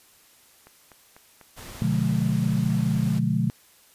click train, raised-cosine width 0.5 ms, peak -32 dBFS, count 5, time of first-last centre 0.67-1.66 s, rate 4.04 Hz
pink noise, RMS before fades -41 dBFS, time 1.56-3.2 s, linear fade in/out 20 ms
sine chord, B diminished seventh, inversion none, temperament just, 123.47 / 148.16 / 177.8 / 213.4 Hz, B2 / D3 / F3 / Ab3, 0 / +16 / +31 / +47 cents, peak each -26 dBFS, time 1.82-3.5 s, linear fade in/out 0 ms
effects white hiss -56 dBFS RMS until 3.94 s + resampled to 32000 Hz

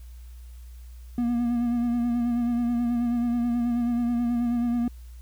triangle tone with vibrato, 238.7 Hz, A#3, 41 cents sharp, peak -20 dBFS, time 1.18-4.88 s, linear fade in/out 2 ms, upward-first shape sine, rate 9.3 Hz, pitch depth 31 cents each way, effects added 60 Hz sine -40 dBFS peak until 5.21 s + white hiss -60 dBFS RMS until 5.21 s

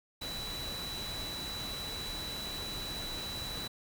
sine tone in noise, 3951 Hz, B7, in tune, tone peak -39 dBFS, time 0.21-3.68 s, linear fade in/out 10 ms, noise pink, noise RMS -42 dBFS, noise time 0.21-3.68 s, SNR 0 dB, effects none

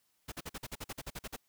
pink noise bursts, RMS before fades -41 dBFS, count 13, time 0.28-1.365 s, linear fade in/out 10 ms, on 41 ms, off 46 ms, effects white hiss -75 dBFS RMS until 1.48 s

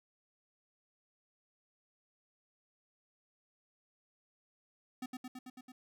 square tone with echo, 253.9 Hz, B3, 48 cents sharp, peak -39 dBFS, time 5.02-5.06 s, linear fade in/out 5 ms, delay 110 ms, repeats 6, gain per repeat -2 dB, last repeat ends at 5.72 s, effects none

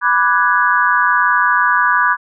sine chord, G# half-diminished seventh, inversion first, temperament equal, 987.8 / 1174.7 / 1480 / 1661.2 Hz, B5 / D6 / F#6 / G#6, 0 / 0 / 0 / 0 cents, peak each -16 dBFS, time 0.01-2.17 s, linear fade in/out 50 ms, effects none

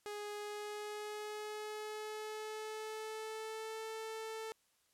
sawtooth tone with pitch glide, 415.3 to 442.5 Hz, G#4 to A4, 0 to +10 cents, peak -38 dBFS, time 0.06-4.52 s, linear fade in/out 0 ms, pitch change +110 cents, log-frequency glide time 0.34-3.84 s, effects white hiss -75 dBFS RMS until 4.93 s + low-pass 12000 Hz 12 dB/octave

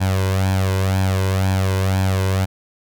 sawtooth tone with flanger, 95.2 Hz, F#2, 50 cents sharp, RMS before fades -18 dBFS, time 0-2.46 s, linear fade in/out 20 ms, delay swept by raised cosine 1.2 to 2.02 ms, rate 2 Hz, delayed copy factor +0.65, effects none

